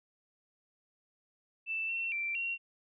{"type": "tone with pitch steps", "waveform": "sine", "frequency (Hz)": [2654, 2707, 2349, 2743], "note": ["E7", "E7", "D7", "F7"], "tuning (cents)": [11, 45, 0, -32], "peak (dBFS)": -32, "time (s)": [1.66, 2.58], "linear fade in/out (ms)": 50, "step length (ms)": 230, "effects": []}